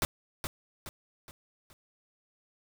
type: noise with echo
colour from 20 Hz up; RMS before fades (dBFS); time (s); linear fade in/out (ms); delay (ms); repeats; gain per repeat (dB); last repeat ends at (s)
pink; -28; 0.02-0.05; 0; 420; 4; -7; 1.73
effects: none